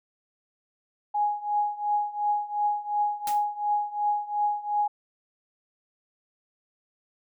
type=tone with tremolo; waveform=sine; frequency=830.6 Hz; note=G#5; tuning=in tune; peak=-20 dBFS; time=1.14-4.88 s; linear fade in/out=10 ms; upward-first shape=triangle; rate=2.8 Hz; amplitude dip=90%
type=noise with exponential decay; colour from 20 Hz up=white; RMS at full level=-32 dBFS; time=3.27-3.45 s; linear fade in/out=2 ms; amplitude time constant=39 ms
effects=none